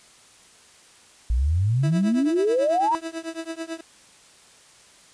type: exponential sweep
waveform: sine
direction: up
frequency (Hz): 55 to 987.8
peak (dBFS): -18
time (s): 1.3-2.95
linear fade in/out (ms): 0
type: tone with tremolo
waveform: 30% pulse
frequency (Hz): 327.4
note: E4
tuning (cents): -12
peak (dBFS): -24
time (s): 1.83-3.81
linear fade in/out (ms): 5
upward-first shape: triangle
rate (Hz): 9.1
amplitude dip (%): 100
effects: white hiss -52 dBFS RMS until 5.13 s + resampled to 22050 Hz